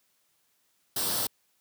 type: noise with comb filter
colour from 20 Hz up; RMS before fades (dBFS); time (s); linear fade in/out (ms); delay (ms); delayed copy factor
white; -29; 0.96-1.27; 5; 0.22; +0.6
effects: white hiss -71 dBFS RMS until 1.6 s + high-pass 80 Hz 12 dB/octave